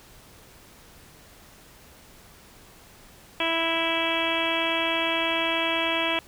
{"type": "harmonic tone", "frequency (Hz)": 329.6, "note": "E4", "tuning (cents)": 0, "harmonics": [1, 2, 3, 4, 5, 6, 7, 8, 9, 10], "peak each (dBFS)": [-32, -30, -31, -36, -35, -36, -31, -30, -36, -30], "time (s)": [3.4, 6.19], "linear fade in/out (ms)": 2, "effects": ["pink hiss -51 dBFS RMS until 6.27 s"]}